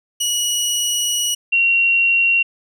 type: tone pair in turn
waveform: 20% pulse / sine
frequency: 2918 / 2746 Hz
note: F#7 / F7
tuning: -25 / -30 cents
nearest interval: minor second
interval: 105 cents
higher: first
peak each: -12 dBFS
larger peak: neither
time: 0.2-1.35 / 1.52-2.43 s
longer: first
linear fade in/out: 10 ms
effects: none